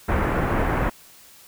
pink low-pass noise, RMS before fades -22 dBFS, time 0.08-0.9 s, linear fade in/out 10 ms, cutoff 1900 Hz, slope 24 dB/octave, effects white hiss -49 dBFS RMS until 1.47 s

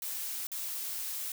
blue noise with dropouts, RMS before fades -37 dBFS, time 0.02-1.32 s, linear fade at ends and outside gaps 2 ms, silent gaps 0.47-0.517 s, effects none

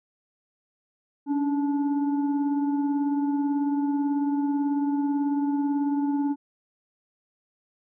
sine tone with frequency modulation, 283.4 Hz, C#4, 38 cents sharp, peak -22 dBFS, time 1.26-6.36 s, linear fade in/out 50 ms, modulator 585 Hz, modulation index 0.47, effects none

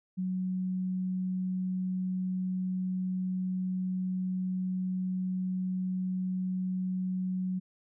sine tone, 185 Hz, F#3, in tune, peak -29 dBFS, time 0.17-7.6 s, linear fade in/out 20 ms, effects none

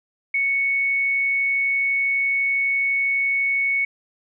sine tone, 2217 Hz, C#7, in tune, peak -18 dBFS, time 0.34-3.85 s, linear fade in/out 5 ms, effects none

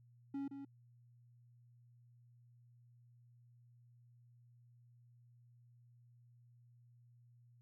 triangle tone with echo, 277.2 Hz, C#4, in tune, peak -37 dBFS, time 0.34-0.48 s, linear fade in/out 5 ms, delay 170 ms, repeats 1, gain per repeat -7 dB, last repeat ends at 0.65 s, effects added 120 Hz sine -63 dBFS peak until 7.61 s

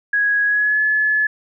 sine tone with pitch glide, 1661.2 to 1715.8 Hz, G#6 to A6, 0 to -44 cents, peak -14 dBFS, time 0.13-1.27 s, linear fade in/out 5 ms, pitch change +56 cents, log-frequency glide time 0.45-0.81 s, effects none

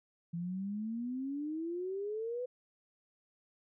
sine exponential sweep, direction up, 166.6 to 506 Hz, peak -35 dBFS, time 0.33-2.46 s, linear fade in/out 10 ms, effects none

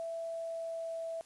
sine tone with pitch glide, 663 to 658.4 Hz, E5 to E5, +10 to -2 cents, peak -36 dBFS, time 0-1.21 s, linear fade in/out 0 ms, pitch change -12 cents, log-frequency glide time 0.13-1.06 s, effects white hiss -61 dBFS RMS until 1.25 s + resampled to 24000 Hz

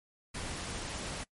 pink noise, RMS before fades -39 dBFS, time 0.34-1.24 s, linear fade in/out 10 ms, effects noise-tail reverb RT60 0.1 s tail -23 dB re dry + MP3 48 kbps

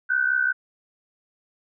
sine tone pair together, 1471 / 1536.4 Hz, F#6 / G6, -11 / -35 cents, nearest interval minor second, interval 76 cents, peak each -22 dBFS, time 0.09-0.53 s, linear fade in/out 20 ms, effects none

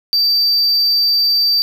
triangle tone, 4653 Hz, D8, 17 cents flat, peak -10 dBFS, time 0.13-1.62 s, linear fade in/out 0 ms, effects none

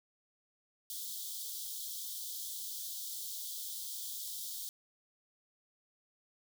white high-pass noise, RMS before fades -42 dBFS, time 0.9-4.69 s, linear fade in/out 0 ms, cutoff 3200 Hz, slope 96 dB/octave, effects none

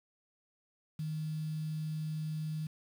sine tone with quantisation, 155.56 Hz, D#3, in tune, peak -34 dBFS, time 0.99-2.67 s, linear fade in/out 5 ms, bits 9, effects none

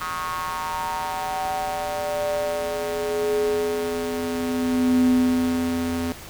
square tone with high-pass filter sweep, 84.3 Hz, E2, 39 cents sharp, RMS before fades -24 dBFS, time 0.01-6.12 s, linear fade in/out 0 ms, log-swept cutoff 1200 to 180 Hz, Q 6.5, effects pink hiss -40 dBFS RMS until 6.29 s

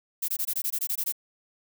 violet noise bursts, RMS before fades -28 dBFS, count 11, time 0.22-1.124 s, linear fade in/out 10 ms, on 64 ms, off 20 ms, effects none

